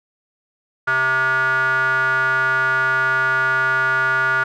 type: tone with band-pass filter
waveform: square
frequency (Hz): 130.81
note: C3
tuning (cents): 0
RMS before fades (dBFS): -18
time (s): 0.87-4.44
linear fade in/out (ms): 10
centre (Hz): 1400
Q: 8.8
effects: none